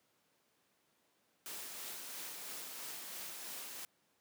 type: noise with tremolo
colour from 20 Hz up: white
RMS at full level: -45 dBFS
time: 1.46-3.85 s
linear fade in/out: 0 ms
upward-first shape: sine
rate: 3 Hz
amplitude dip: 25%
effects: pink hiss -75 dBFS RMS until 4.2 s + high-pass 200 Hz 12 dB/octave

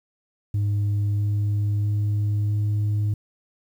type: tone with pitch steps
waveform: sine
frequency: 102.5 / 103.15 / 103.81 / 104.47 Hz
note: G#2 / G#2 / G#2 / G#2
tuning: -22 / -11 / 0 / +11 cents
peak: -17 dBFS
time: 0.54-3.14 s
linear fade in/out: 5 ms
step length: 650 ms
effects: tanh soft clip ceiling -19 dBFS + 9-bit

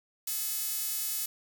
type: tone with high-pass filter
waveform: sawtooth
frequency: 430 Hz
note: A4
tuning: 40 cents flat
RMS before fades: -33 dBFS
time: 0.27-1.26 s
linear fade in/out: 5 ms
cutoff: 9400 Hz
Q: 0.51
effects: none

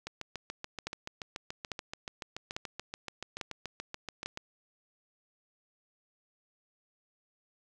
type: two click trains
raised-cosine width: 0.2 ms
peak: -18 / -21 dBFS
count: 5 / 31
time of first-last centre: 0.87-4.26 / 0.07-4.374 s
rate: 1.18 / 6.97 Hz
effects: none

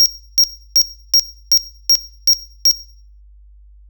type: tone bursts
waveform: square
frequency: 5588 Hz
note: F8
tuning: in tune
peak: -8 dBFS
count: 8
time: 0-2.712 s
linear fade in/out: 0 ms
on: 59 ms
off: 320 ms
effects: noise-tail reverb RT60 0.5 s tail -17 dB re dry + added 50 Hz sine -41 dBFS peak until 3.89 s

